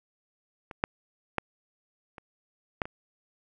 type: clicks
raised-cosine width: 0.5 ms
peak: -25 / -9 / -11 / -28 / -12 / -23 dBFS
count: 6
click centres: 0.712 / 0.839 / 1.383 / 2.182 / 2.818 / 2.855 s
effects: none